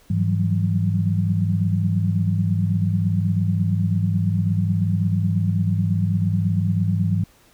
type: tone cluster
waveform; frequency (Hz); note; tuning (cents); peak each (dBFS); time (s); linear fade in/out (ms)
sine; 102.2 / 162.8 / 179.3 / 188.4; G#2 / E3 / F3 / F#3; -27 / -21 / +46 / +32; -20 / -23 / -26 / -26; 0.1-7.24; 5
effects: pink hiss -55 dBFS RMS until 7.53 s